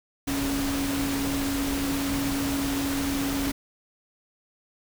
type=tone in noise; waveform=sine; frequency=277.2 Hz; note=C#4; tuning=in tune; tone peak=-26 dBFS; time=0.27-3.52 s; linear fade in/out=10 ms; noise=pink; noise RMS=-31 dBFS; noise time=0.27-3.52 s; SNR=+2 dB; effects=none

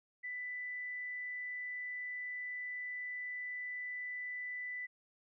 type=tone; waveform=sine; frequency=1988 Hz; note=B6; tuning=11 cents sharp; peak=-39 dBFS; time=0.23-4.87 s; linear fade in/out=20 ms; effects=none

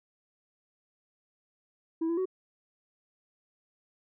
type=tone with pitch steps; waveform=sine; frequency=326.4 / 336.2 / 374.1 Hz; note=E4 / E4 / F#4; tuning=-17 / +34 / +19 cents; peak=-24 dBFS; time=2.01-2.256 s; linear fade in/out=10 ms; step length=82 ms; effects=tanh soft clip ceiling -26 dBFS

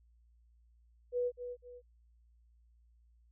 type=tone with echo; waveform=sine; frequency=490.4 Hz; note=B4; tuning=12 cents flat; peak=-30 dBFS; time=1.12-1.32 s; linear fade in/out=50 ms; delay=250 ms; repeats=2; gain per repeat=-9 dB; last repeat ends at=1.82 s; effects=added 58 Hz sine -63 dBFS peak until 3.31 s

